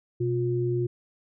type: tone pair together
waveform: sine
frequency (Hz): 125 / 355.4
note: B2 / F4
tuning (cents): +21 / +30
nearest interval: octave + tritone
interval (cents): 1809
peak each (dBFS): -26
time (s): 0.2-0.87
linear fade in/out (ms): 10
effects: none